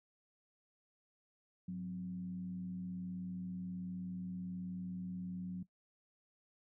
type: tone with frequency modulation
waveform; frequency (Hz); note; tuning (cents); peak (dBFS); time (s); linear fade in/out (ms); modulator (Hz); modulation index
sine; 181.8; F#3; -30; -39; 1.68-5.63; 5; 78.7; 0.35
effects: noise-tail reverb RT60 0.1 s tail -18 dB re dry